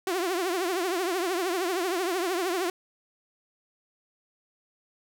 sawtooth tone with vibrato, 360.6 Hz, F#4, 45 cents flat, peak -22 dBFS, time 0.07-2.7 s, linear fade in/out 2 ms, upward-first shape triangle, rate 13 Hz, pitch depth 160 cents each way, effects none

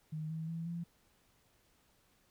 sine tone with pitch steps, 155.56 / 160.3 / 165.19 / 170.23 Hz, D#3 / E3 / E3 / F3, 0 / -48 / +4 / -44 cents, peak -37 dBFS, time 0.12-0.84 s, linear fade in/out 10 ms, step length 180 ms, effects pink hiss -71 dBFS RMS until 2.3 s

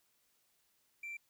triangle tone, 2349 Hz, D7, in tune, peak -39 dBFS, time 1.03-1.17 s, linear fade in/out 5 ms, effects tanh soft clip ceiling -36 dBFS + white hiss -75 dBFS RMS until 1.29 s

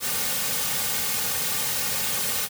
white noise with comb filter, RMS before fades -26 dBFS, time 0-2.49 s, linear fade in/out 50 ms, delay 3 ms, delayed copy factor -0.9, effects none

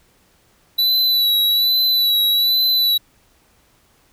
square tone with vibrato, 3951 Hz, B7, in tune, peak -14 dBFS, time 0.78-2.98 s, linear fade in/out 10 ms, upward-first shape sine, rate 1.2 Hz, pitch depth 36 cents each way, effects pink hiss -57 dBFS RMS until 4.12 s

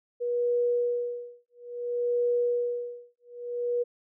sine tone with tremolo, 483 Hz, B4, 39 cents flat, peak -22 dBFS, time 0.2-3.84 s, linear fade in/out 20 ms, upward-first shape sine, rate 0.59 Hz, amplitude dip 100%, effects none

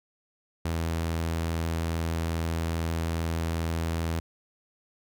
sawtooth tone, 82.4 Hz, E2, in tune, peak -23 dBFS, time 0.65-4.2 s, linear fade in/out 5 ms, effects none

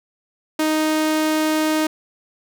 sawtooth tone, 311.1 Hz, D#4, in tune, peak -13 dBFS, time 0.59-1.87 s, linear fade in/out 5 ms, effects none

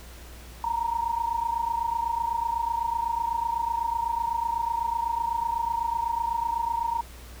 sine tone pair together, 919 / 947 Hz, A#5 / A#5, -25 / +27 cents, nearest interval minor second, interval 52 cents, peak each -27 / -28 dBFS, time 0.64-7.01 s, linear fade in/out 2 ms, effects added 60 Hz sine -43 dBFS peak until 7.4 s + pink hiss -48 dBFS RMS until 7.4 s

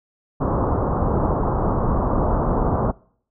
pink low-pass noise, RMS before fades -20 dBFS, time 0.4-2.92 s, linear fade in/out 20 ms, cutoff 1200 Hz, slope 48 dB/octave, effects noise-tail reverb RT60 0.6 s tail -25 dB re dry

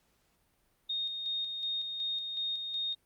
sine tone with tremolo, 3700 Hz, A#7, 14 cents flat, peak -31 dBFS, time 0.89-2.95 s, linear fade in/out 10 ms, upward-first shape square, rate 2.7 Hz, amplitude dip 40%, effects pink hiss -72 dBFS RMS until 3.05 s + Opus 48 kbps

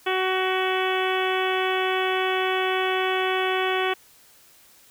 harmonic tone, 374.7 Hz, F#4, 22 cents sharp, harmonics 1 / 2 / 3 / 4 / 5 / 6 / 7 / 8 / 9, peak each -25 / -28 / -30 / -31 / -32 / -33 / -33 / -34 / -35 dBFS, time 0.06-3.94 s, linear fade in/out 10 ms, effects white hiss -54 dBFS RMS until 4.9 s

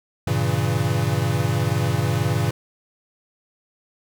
square chord, G diminished seventh, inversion none, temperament equal, 98 / 116.54 / 138.59 / 164.81 Hz, G2 / Bb2 / Db3 / Fb3, 0 / 0 / 0 / 0 cents, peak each -26 / -24 / -25 / -28 dBFS, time 0.27-2.51 s, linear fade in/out 5 ms, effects none

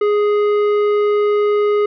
sine tone with tanh clipping, 415.5 Hz, G#4, 1 cent sharp, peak -14 dBFS, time 0.01-1.86 s, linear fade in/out 5 ms, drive 11 dB, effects none

